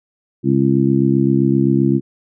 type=harmonic tone; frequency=67.7 Hz; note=C#2; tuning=40 cents flat; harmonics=2 / 3 / 4 / 5; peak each=-17 / -17 / -17 / -17 dBFS; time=0.43-2.01 s; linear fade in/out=50 ms; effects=none